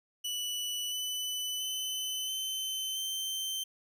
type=tone with pitch steps; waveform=sawtooth; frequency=2960 / 2996 / 3033 / 3070 / 3107 Hz; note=F#7 / F#7 / F#7 / G7 / G7; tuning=0 / +21 / +42 / -37 / -16 cents; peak=-30 dBFS; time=0.24-3.64 s; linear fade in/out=10 ms; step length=680 ms; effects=none